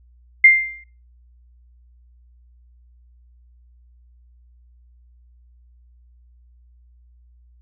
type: tone with exponential decay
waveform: sine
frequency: 2099 Hz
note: C7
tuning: 5 cents sharp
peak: -4 dBFS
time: 0.44-0.84 s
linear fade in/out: 5 ms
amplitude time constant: 85 ms
effects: noise-tail reverb RT60 0.3 s tail -17 dB re dry + added 60 Hz sine -49 dBFS peak until 7.61 s